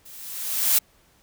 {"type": "noise with level ramp", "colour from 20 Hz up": "blue", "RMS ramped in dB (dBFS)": [-45, -17], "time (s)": [0.05, 0.79], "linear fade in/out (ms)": 10, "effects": ["pink hiss -60 dBFS RMS until 1.22 s"]}